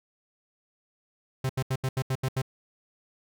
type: tone bursts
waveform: 45% pulse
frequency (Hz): 131.3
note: C3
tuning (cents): +6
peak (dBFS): -25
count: 8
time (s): 1.44-2.418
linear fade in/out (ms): 5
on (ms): 54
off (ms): 78
effects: none